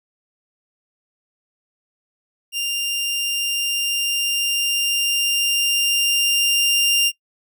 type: tone with level ramp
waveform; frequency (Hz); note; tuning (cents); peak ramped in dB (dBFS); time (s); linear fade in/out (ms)
sawtooth; 2794; F7; 0; -18 to -11; 2.52-7.12; 50
effects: noise-tail reverb RT60 0.1 s tail -22 dB re dry